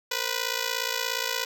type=ring-modulated tone; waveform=5% pulse; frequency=493.9 Hz; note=B4; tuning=in tune; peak=-12 dBFS; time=0.11-1.45 s; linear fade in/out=5 ms; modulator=28.5 Hz; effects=none